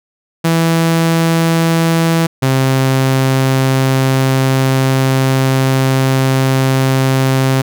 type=tone pair in turn; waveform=sawtooth; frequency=164.9 / 132.68 Hz; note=E3 / C3; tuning=+1 / +25 cents; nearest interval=major third; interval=376 cents; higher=first; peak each=-6 / -6 dBFS; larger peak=neither; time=0.44-2.27 / 2.42-7.62 s; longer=second; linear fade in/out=10 ms; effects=none